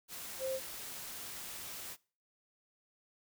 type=tone in noise; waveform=sine; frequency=527 Hz; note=C5; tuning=12 cents sharp; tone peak=-34 dBFS; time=0.39-0.6 s; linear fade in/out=50 ms; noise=white; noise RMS=-45 dBFS; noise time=0.08-1.97 s; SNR=+8 dB; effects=noise-tail reverb RT60 0.4 s tail -23 dB re dry